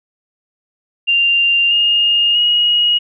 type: tone with pitch steps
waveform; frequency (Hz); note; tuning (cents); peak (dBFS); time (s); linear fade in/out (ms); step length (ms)
sine; 2787 / 2837 / 2889; F7 / F7 / F#7; -4 / +27 / -42; -10; 1.07-2.99; 20; 640
effects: none